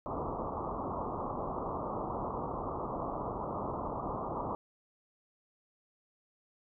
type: low-pass noise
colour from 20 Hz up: white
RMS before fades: -37 dBFS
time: 0.06-4.55 s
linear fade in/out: 0 ms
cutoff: 1200 Hz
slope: 96 dB/octave
effects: none